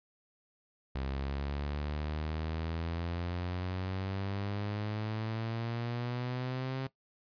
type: exponential sweep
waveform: sawtooth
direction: up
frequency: 66.4 to 133.6 Hz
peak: -30 dBFS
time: 0.95-6.87 s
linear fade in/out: 5 ms
effects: noise-tail reverb RT60 0.1 s tail -17 dB re dry + resampled to 11025 Hz